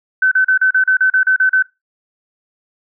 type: tone bursts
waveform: sine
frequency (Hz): 1523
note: F#6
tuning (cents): +50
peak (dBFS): -9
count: 11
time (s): 0.22-1.625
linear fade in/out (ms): 5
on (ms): 95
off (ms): 36
effects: noise-tail reverb RT60 0.2 s tail -19 dB re dry